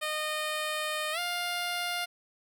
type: tone with pitch glide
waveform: 10% pulse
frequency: 613 to 704.2 Hz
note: D#5 to F5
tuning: -26 to +14 cents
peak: -22 dBFS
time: 0.01-2.06 s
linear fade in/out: 20 ms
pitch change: +240 cents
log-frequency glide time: 1.12-1.19 s
effects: none